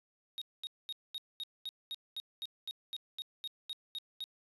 triangle tone bursts, 3750 Hz, A#7, 10 cents sharp, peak -36 dBFS, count 16, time 0.38-4.24 s, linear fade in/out 0 ms, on 35 ms, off 220 ms, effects resampled to 32000 Hz

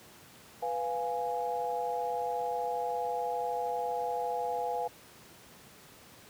sine chord, F diminished, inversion second, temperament equal, 493.9 / 698.5 / 830.6 Hz, Cb5 / F5 / Ab5, 0 / 0 / 0 cents, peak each -35 / -35 / -34 dBFS, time 0.62-4.88 s, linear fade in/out 10 ms, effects pink hiss -54 dBFS RMS until 6.29 s + high-pass 100 Hz 12 dB/octave

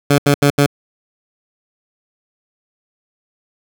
15% pulse tone bursts, 142.8 Hz, D3, 48 cents flat, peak -3 dBFS, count 4, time 0.1-0.663 s, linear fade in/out 5 ms, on 83 ms, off 77 ms, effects none

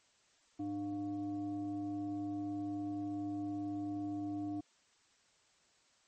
sine tone with frequency modulation, 300 Hz, D4, 37 cents sharp, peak -36 dBFS, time 0.59-4.61 s, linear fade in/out 10 ms, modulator 406 Hz, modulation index 0.49, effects white hiss -70 dBFS RMS until 6.07 s + MP3 32 kbps

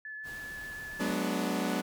sine tone with vibrato, 1727 Hz, A6, 33 cents flat, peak -39 dBFS, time 0.05-1.11 s, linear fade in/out 2 ms, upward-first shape triangle, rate 6.9 Hz, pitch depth 14 cents each way
pink noise, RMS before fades -49 dBFS, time 0.23-1.16 s, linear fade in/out 50 ms
sawtooth chord, G# half-diminished seventh, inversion third, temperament equal with one note detuned, 185 / 211.9 / 246.9 / 293.7 Hz, F#3 / G#3 / B3 / D4, 0 / +35 / 0 / 0 cents, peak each -31 dBFS, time 0.99-1.82 s, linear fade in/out 20 ms
effects none

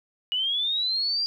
sine linear sweep, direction up, 2903 to 4815 Hz, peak -23 dBFS, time 0.32-1.26 s, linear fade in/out 0 ms, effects 10-bit

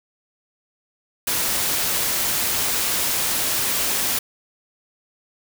white noise, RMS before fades -22 dBFS, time 1.27-4.19 s, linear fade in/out 5 ms, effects none

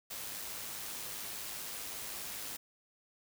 white noise with amplitude modulation, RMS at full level -41 dBFS, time 0.1-2.57 s, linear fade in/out 10 ms, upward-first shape sine, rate 105 Hz, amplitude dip 30%, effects none

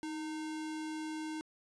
sine tone with sample-and-hold, 313.4 Hz, D#4, 13 cents sharp, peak -37 dBFS, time 0.03-1.41 s, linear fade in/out 0 ms, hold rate 1225 Hz, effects resampled to 22050 Hz

